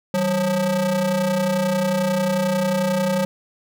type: ring-modulated tone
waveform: square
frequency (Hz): 176.2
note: F3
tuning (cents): +16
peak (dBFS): -16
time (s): 0.14-3.25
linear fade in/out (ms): 0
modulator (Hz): 368
effects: none